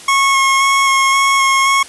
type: tone with vibrato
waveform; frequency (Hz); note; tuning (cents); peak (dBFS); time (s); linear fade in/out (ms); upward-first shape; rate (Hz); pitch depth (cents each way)
25% pulse; 1090; C#6; -29; -6; 0.08-1.83; 5; square; 1.9; 10
effects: white hiss -35 dBFS RMS until 1.88 s + resampled to 24000 Hz